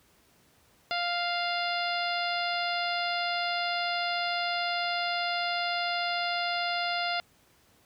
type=harmonic tone; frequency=698.5 Hz; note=F5; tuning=in tune; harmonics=1 / 2 / 3 / 4 / 5 / 6 / 7; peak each=-31 / -34 / -36 / -37 / -38 / -39 / -39 dBFS; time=0.91-7.2 s; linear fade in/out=0 ms; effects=pink hiss -63 dBFS RMS until 7.85 s + high-pass 60 Hz 12 dB/octave